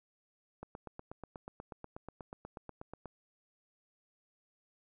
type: click train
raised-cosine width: 1 ms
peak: -30 dBFS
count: 21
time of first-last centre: 0.63-3.057 s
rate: 8.24 Hz
effects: none